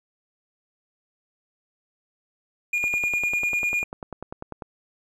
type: tone with tremolo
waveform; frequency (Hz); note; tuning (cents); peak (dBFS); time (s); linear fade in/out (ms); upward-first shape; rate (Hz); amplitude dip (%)
triangle; 2430; D#7; -42; -19; 2.73-3.84; 5; square; 9.9; 35
type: click train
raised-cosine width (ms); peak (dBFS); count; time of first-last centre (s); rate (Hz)
1; -20; 19; 2.84-4.622; 10.1
effects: none